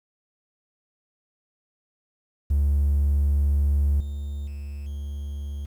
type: tone with level steps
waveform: triangle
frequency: 71.5 Hz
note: D2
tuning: 46 cents flat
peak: -15 / -26 / -29 / -27 dBFS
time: 2.5-5.66 s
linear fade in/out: 10 ms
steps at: 4 / 4.47 / 4.86 s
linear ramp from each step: 5 ms
effects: tanh soft clip ceiling -13 dBFS + 9-bit